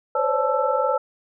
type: tone cluster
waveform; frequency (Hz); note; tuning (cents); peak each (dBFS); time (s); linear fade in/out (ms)
sine; 511 / 531 / 574 / 872 / 1327; C5 / C5 / D5 / A5 / E6; -41 / +25 / -40 / -16 / +11; -25; 0.15-0.98; 5
effects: none